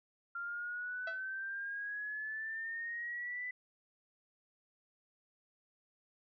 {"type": "exponential sweep", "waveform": "sine", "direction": "up", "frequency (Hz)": [1385, 2000], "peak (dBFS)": -38, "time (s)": [0.35, 3.51], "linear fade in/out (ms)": 5}
{"type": "tone with exponential decay", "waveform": "sawtooth", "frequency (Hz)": 659.3, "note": "E5", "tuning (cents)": 0, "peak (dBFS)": -34, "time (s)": [1.07, 1.22], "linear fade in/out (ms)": 5, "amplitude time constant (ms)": 31}
{"effects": ["resampled to 11025 Hz"]}